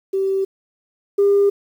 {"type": "tone pair in turn", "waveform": "sine", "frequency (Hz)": [386.9, 401.5], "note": ["G4", "G4"], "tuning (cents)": [-23, 41], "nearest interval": "minor second", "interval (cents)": 64, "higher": "second", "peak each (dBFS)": [-16, -10], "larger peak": "second", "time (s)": [[0.13, 0.45], [1.18, 1.5]], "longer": "neither", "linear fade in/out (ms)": 10, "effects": ["tanh soft clip ceiling -8 dBFS", "8-bit"]}